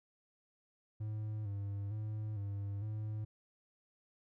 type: tone with vibrato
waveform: triangle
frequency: 103.83 Hz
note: G#2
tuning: in tune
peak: -35 dBFS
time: 1-3.25 s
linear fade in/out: 10 ms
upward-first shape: square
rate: 1.1 Hz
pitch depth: 59 cents each way
effects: none